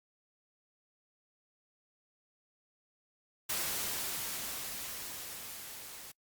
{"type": "noise with level ramp", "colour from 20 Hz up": "white", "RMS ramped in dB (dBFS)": [-34, -48], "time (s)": [3.49, 6.12], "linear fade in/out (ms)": 10, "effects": ["noise-tail reverb RT60 0.1 s tail -25 dB re dry", "Opus 48 kbps"]}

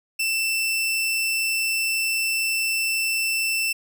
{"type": "tone", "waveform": "sawtooth", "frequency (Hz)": 2669, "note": "E7", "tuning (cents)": 21, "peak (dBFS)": -18, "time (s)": [0.19, 3.73], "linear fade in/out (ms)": 10, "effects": []}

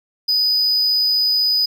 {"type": "tone", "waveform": "triangle", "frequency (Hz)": 4978, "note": "D#8", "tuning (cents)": 0, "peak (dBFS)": -13, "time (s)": [0.28, 1.66], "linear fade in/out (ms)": 10, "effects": []}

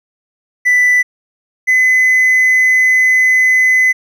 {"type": "tone pair in turn", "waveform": "triangle", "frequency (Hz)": [1986, 2025], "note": ["B6", "B6"], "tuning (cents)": [9, 43], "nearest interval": "unison", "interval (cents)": 34, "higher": "second", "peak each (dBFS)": -5, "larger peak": "neither", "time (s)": [[0.65, 1.03], [1.67, 3.93]], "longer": "second", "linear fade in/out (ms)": 20, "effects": ["tanh soft clip ceiling -1 dBFS"]}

